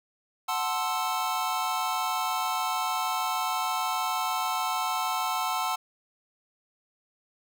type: chord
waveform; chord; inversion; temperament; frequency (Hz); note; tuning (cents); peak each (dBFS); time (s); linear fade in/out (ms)
square; F# half-diminished seventh; none; equal; 740 / 880 / 1046.5 / 1318.5; F#5 / A5 / C6 / E6; 0 / 0 / 0 / 0; -33; 0.48-5.76; 10
effects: none